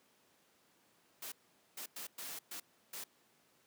white noise bursts at uneven times, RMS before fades -45 dBFS, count 6, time 1.22-1.32 / 1.77-1.86 / 1.96-2.07 / 2.18-2.39 / 2.51-2.6 / 2.93-3.04 s, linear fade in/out 5 ms, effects pink hiss -70 dBFS RMS until 3.66 s + high-pass 200 Hz 12 dB/octave

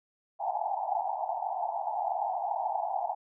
white band-pass noise, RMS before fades -32 dBFS, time 0.39-3.15 s, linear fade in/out 20 ms, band 680 to 890 Hz, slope 96 dB/octave, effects none

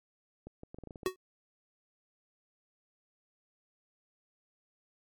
clicks, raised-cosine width 2 ms, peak -32 dBFS, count 10, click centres 0.47 / 0.634 / 0.745 / 0.786 / 0.837 / 0.873 / 0.908 / 0.958 / 1.032 / 1.072 s
square tone with exponential decay, 372.2 Hz, F#4, 10 cents sharp, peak -25 dBFS, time 1.06-1.16 s, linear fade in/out 1 ms, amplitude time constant 21 ms
effects MP3 96 kbps

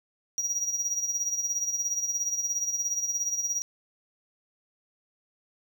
triangle tone with tremolo, 5750 Hz, F8, 50 cents sharp, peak -23 dBFS, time 0.38-3.62 s, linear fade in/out 0 ms, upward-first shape sine, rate 17 Hz, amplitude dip 65%, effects none

